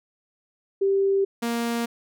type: tone pair in turn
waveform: sine / sawtooth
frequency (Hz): 392 / 234.2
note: G4 / A#3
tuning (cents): 0 / +8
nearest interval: major sixth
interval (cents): 892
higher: first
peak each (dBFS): -18 / -20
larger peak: first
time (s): 0.81-1.25 / 1.42-1.86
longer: neither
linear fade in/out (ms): 10
effects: none